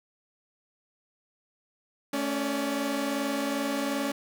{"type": "tone cluster", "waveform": "sawtooth", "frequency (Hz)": [219.9, 278.7, 580], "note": ["A3", "C#4", "D5"], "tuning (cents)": [-1, 9, -22], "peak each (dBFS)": [-31, -25, -31], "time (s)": [2.13, 4.12], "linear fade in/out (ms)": 5, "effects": []}